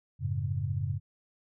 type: chord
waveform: sine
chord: F# minor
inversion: none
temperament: equal with one note detuned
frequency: 92.5 / 107.92 / 138.59 Hz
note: F#2 / A2 / C#3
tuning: 0 / -33 / 0 cents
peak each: -33 dBFS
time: 0.19-1 s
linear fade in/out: 50 ms
effects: none